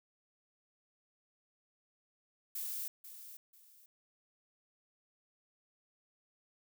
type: noise with echo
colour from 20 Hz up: violet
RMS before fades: -40 dBFS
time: 2.55-2.88 s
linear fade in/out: 5 ms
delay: 490 ms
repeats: 2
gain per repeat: -11 dB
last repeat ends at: 3.86 s
effects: none